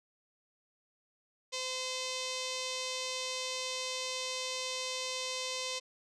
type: tone with notch filter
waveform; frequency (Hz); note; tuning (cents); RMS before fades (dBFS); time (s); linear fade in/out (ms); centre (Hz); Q
5% pulse; 514; C5; -31; -37; 1.52-5.8; 20; 1500; 1.4
effects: resampled to 24000 Hz